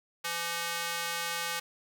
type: tone with high-pass filter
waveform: square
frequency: 169.6 Hz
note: E3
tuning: 50 cents sharp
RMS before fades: -34 dBFS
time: 0.24-1.6 s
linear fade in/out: 10 ms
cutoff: 1300 Hz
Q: 0.67
effects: none